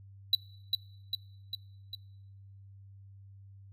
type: tone with echo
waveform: triangle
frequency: 3951 Hz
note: B7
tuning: in tune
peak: -19 dBFS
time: 0.33-0.35 s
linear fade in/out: 2 ms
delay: 400 ms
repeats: 4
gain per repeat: -4 dB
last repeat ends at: 1.95 s
effects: noise-tail reverb RT60 0.9 s tail -23 dB re dry + added 98 Hz sine -50 dBFS peak until 3.72 s